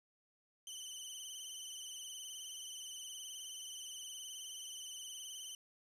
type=tone with vibrato; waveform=20% pulse; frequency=3036 Hz; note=F#7; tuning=44 cents sharp; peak=-40 dBFS; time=0.67-5.55 s; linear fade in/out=2 ms; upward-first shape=triangle; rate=19 Hz; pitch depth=67 cents each way; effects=resampled to 32000 Hz + 11-bit